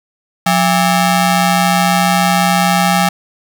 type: ring-modulated tone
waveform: sawtooth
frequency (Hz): 493.9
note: B4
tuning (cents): 0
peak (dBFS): -3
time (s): 0.46-3.09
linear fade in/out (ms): 5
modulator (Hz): 314
effects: none